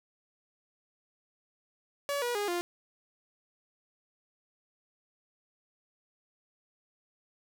sawtooth tone with pitch steps, 568 / 483.2 / 411 / 349.6 Hz, C#5 / B4 / G#4 / F4, +42 / -38 / -18 / +2 cents, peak -26 dBFS, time 2.09-2.61 s, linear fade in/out 0 ms, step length 130 ms, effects none

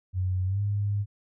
sine tone with pitch glide, 92.5 to 102.04 Hz, F#2 to G#2, 0 to -30 cents, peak -24 dBFS, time 0.13-1.06 s, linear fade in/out 50 ms, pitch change +170 cents, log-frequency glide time 0.45-0.61 s, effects none

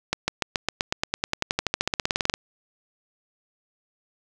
accelerating click train, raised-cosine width 0.2 ms, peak -5 dBFS, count 27, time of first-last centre 0.13-2.339 s, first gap 150 ms, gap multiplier 0.95, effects none

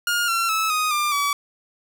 sawtooth tone with pitch steps, 1420 / 1359.8 / 1302.1 / 1246.9 / 1194.1 / 1143.4 Hz, F6 / F6 / E6 / D#6 / D6 / D6, +28 / -47 / -22 / +3 / +28 / -47 cents, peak -16 dBFS, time 0.07-1.33 s, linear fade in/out 2 ms, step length 210 ms, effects none

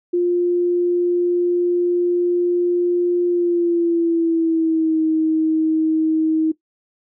sine tone with pitch glide, 351.7 to 317 Hz, F4 to D#4, +12 to +32 cents, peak -14 dBFS, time 0.13-6.52 s, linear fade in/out 10 ms, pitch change -180 cents, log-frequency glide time 3.27-5.01 s, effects noise-tail reverb RT60 0.1 s tail -17 dB re dry

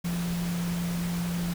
sine tone in noise, 173.2 Hz, F3, 14 cents flat, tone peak -27 dBFS, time 0.04-1.54 s, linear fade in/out 10 ms, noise pink, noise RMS -38 dBFS, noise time 0.04-1.54 s, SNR +8 dB, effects none

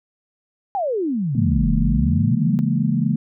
sine exponential two-way sweep, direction down then up, 830.6 to 38.21 to 210.7 Hz, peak -19 dBFS, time 0.75-2.59 s, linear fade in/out 0 ms, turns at 1.74 s
sine chord, A# half-diminished seventh, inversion first, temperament just, 139.85 / 167.82 / 209.8 / 233.1 Hz, C#3 / E3 / G#3 / A#3, +16 / +31 / +18 / 0 cents, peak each -22 dBFS, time 1.35-3.16 s, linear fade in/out 5 ms
effects none

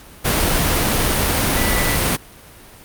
sine tone in noise, 1975.5 Hz, B6, in tune, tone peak -23 dBFS, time 1.56-1.97 s, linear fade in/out 20 ms, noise pink, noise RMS -17 dBFS, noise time 0.24-2.17 s, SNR -9 dB, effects pink hiss -42 dBFS RMS until 2.84 s + Opus 48 kbps

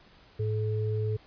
sine tone pair together, 107.57 / 430 Hz, A2 / A4, -39 / -40 cents, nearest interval 2 octaves, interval 2399 cents, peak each -27 / -33 dBFS, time 0.39-1.17 s, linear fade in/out 10 ms, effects pink hiss -57 dBFS RMS until 1.26 s + resampled to 11025 Hz

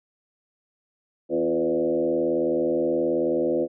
sine tone with frequency modulation, 424.3 Hz, G#4, 37 cents sharp, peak -20 dBFS, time 1.29-3.68 s, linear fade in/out 50 ms, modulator 78.8 Hz, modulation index 2, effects none

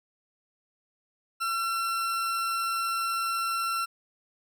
40% pulse tone, 1354 Hz, E6, 46 cents sharp, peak -26 dBFS, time 1.4-3.86 s, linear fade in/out 20 ms, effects none

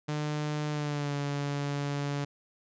sawtooth tone with pitch glide, 150 to 142.98 Hz, D3 to D3, +37 to -46 cents, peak -26 dBFS, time 0.08-2.25 s, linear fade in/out 10 ms, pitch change -83 cents, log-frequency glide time 0.7-1.15 s, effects resampled to 16000 Hz

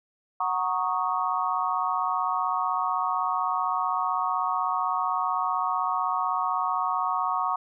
sine chord, D# minor seventh, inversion first, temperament equal, 740 / 932.3 / 1108.7 / 1244.5 Hz, F#5 / A#5 / C#6 / D#6, 0 / 0 / 0 / 0 cents, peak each -30 / -30 / -27 / -31 dBFS, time 0.4-7.56 s, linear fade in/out 5 ms, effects none

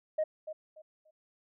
sine tone with echo, 622.3 Hz, D#5, in tune, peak -25 dBFS, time 0.18-0.24 s, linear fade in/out 10 ms, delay 290 ms, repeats 3, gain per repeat -12 dB, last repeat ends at 1.11 s, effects tanh soft clip ceiling -23 dBFS

